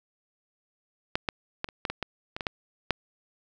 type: clicks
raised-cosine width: 0.3 ms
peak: -9 / -10 / -13 / -25 / -12 / -15 / -14 / -18 / -16 / -11 / -7 dBFS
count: 11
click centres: 1.155 / 1.288 / 1.644 / 1.688 / 1.852 / 1.9 / 2.027 / 2.365 / 2.408 / 2.468 / 2.907 s
effects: none